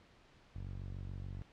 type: tone with band-pass filter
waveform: sawtooth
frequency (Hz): 46.95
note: F#1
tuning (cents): +26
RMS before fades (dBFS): -44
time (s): 0.55-1.42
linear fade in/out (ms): 0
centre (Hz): 99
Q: 1.3
effects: pink hiss -64 dBFS RMS until 1.52 s + low-pass 4000 Hz 12 dB/octave